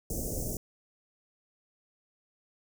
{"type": "band-stop noise", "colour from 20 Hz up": "pink", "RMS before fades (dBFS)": -34, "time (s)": [0.1, 0.57], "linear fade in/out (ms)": 2, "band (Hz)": [640, 5900], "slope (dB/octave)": 48, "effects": []}